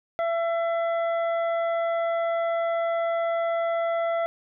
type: harmonic tone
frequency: 671 Hz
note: E5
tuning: 31 cents sharp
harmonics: 1 / 2 / 3 / 5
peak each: -23 / -33 / -37 / -49 dBFS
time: 0.19-4.26 s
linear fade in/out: 0 ms
effects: none